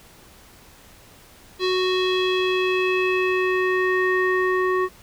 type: tone with low-pass filter sweep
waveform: square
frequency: 370 Hz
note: F#4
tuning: in tune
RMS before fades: -21 dBFS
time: 1.59-4.89 s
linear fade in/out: 50 ms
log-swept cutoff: 4000 to 1500 Hz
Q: 4
effects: pink hiss -49 dBFS RMS until 5.02 s